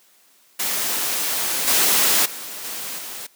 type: noise with level steps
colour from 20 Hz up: white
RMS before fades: -23 / -17 / -33 / -30 / -33 dBFS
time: 0.59-3.27 s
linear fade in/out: 10 ms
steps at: 1.67 / 2.25 / 2.64 / 2.98 s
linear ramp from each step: 10 ms
effects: white hiss -56 dBFS RMS until 3.35 s + high-pass 200 Hz 12 dB/octave